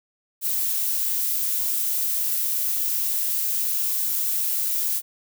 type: noise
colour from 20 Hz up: violet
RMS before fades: -24 dBFS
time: 0.41-5.02 s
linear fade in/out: 50 ms
effects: none